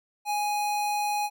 square tone, 830.6 Hz, G#5, in tune, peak -26 dBFS, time 0.25-1.3 s, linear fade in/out 50 ms, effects none

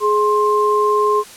sine tone pair together, 419.6 / 1055.8 Hz, G#4 / C6, +18 / +15 cents, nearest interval octave + major third, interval 1597 cents, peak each -15 dBFS, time 0-1.24 s, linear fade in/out 50 ms, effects white hiss -39 dBFS RMS until 1.36 s + low-pass 11000 Hz 12 dB/octave

